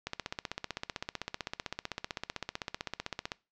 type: click train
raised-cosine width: 0.2 ms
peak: -17 dBFS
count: 52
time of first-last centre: 0.07-3.318 s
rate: 15.7 Hz
effects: noise-tail reverb RT60 0.3 s tail -22 dB re dry + low-pass 6000 Hz 12 dB/octave